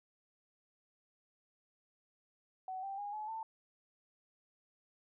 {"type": "tone with pitch steps", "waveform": "sine", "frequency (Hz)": [751, 783.8, 818, 853.7, 891], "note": ["F#5", "G5", "G#5", "G#5", "A5"], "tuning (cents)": [26, 0, -26, 47, 22], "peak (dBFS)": -39, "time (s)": [2.68, 3.43], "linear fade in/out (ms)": 2, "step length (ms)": 150, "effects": []}